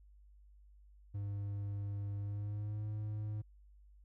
triangle tone with pitch glide, 101.1 to 106.13 Hz, G#2 to G#2, -46 to +38 cents, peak -35 dBFS, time 1.14-3.42 s, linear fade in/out 10 ms, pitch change +84 cents, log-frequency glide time 2.18-2.86 s, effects added 50 Hz sine -58 dBFS peak until 4.04 s

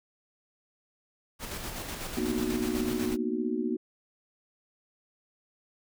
pink noise with tremolo, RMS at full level -36 dBFS, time 1.39-3.17 s, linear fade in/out 50 ms, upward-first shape square, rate 8.1 Hz, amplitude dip 35%
sine chord, B major seventh, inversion third, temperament just, 231.5 / 246.9 / 308.7 / 370.4 Hz, A#3 / B3 / D#4 / F#4, -12 / 0 / -14 / +2 cents, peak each -33 dBFS, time 2.17-3.77 s, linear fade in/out 5 ms
effects none

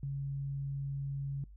sine tone, 138.59 Hz, C#3, in tune, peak -34 dBFS, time 0.03-1.44 s, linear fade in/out 2 ms, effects noise-tail reverb RT60 0.2 s tail -25 dB re dry + added 50 Hz sine -50 dBFS peak until 1.56 s

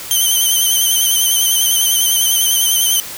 10% pulse tone with vibrato, 3100 Hz, G7, 20 cents flat, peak -4 dBFS, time 0.11-3 s, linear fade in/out 0 ms, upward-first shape square, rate 10 Hz, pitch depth 36 cents each way, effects white hiss -29 dBFS RMS until 3.17 s

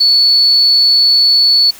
sine tone, 4435 Hz, C#8, in tune, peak -6 dBFS, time 0-1.71 s, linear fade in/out 10 ms, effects white hiss -36 dBFS RMS until 1.79 s

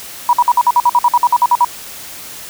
sine tone bursts, 967 Hz, B5, 37 cents flat, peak -6 dBFS, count 15, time 0.29-1.647 s, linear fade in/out 2 ms, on 41 ms, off 53 ms, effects white hiss -31 dBFS RMS until 2.49 s

